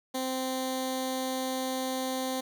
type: tone with notch filter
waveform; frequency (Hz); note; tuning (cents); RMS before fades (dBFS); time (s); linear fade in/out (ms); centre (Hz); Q
10% pulse; 260; C4; -11; -32; 0.14-2.41; 10; 1400; 0.99
effects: none